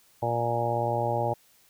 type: harmonic tone with a mistuned harmonic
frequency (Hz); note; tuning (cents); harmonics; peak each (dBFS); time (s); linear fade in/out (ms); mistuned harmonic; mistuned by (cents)
118.2; A#2; +24; 1 / 2 / 3 / 4 / 5 / 6 / 7 / 8; -31 / -40 / -35 / -34 / -30 / -35 / -29 / -39; 0.22-1.34; 10; 8; -31
effects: white hiss -61 dBFS RMS until 1.69 s